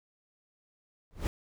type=noise with exponential growth; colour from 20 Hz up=brown; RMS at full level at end=-23 dBFS; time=1.11-1.27 s; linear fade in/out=0 ms; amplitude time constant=33 ms; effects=none